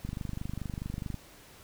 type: click train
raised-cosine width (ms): 5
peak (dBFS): -23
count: 28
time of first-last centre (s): 0.05-1.143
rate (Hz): 24.7
effects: pink hiss -54 dBFS RMS until 1.63 s